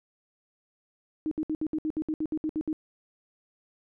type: tone bursts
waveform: sine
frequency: 311.1 Hz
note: D#4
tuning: in tune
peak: -26 dBFS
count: 13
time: 1.26-2.729 s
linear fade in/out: 0 ms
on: 53 ms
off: 65 ms
effects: none